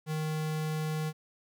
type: tone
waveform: square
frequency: 155.56 Hz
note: D#3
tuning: in tune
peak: -31 dBFS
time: 0.06-1.13 s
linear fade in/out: 50 ms
effects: 12-bit